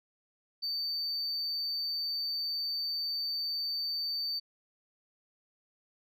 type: tone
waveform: sine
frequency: 4579 Hz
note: D8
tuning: 45 cents flat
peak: -29 dBFS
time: 0.62-4.4 s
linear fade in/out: 20 ms
effects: tanh soft clip ceiling -30 dBFS